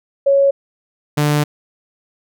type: tone pair in turn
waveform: sine / sawtooth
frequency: 554.4 / 148.16 Hz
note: C#5 / D3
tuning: 0 / +16 cents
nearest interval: octave + major seventh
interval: 2284 cents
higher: first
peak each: -9 dBFS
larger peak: neither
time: 0.26-0.51 / 1.17-1.44 s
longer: second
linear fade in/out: 10 ms
effects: none